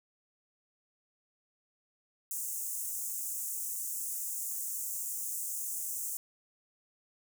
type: high-pass noise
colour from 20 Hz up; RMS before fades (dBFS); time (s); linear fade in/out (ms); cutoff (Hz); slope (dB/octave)
pink; -37; 2.31-6.17; 0; 6700; 48
effects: none